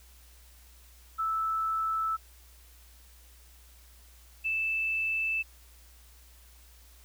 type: tone pair in turn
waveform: sine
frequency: 1314 / 2638 Hz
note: E6 / E7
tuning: -6 / +1 cents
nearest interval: octave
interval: 1207 cents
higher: second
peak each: -27 dBFS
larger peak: neither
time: 1.18-2.17 / 4.44-5.43 s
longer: neither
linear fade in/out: 20 ms
effects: added 60 Hz sine -54 dBFS peak until 7.04 s + white hiss -59 dBFS RMS until 7.04 s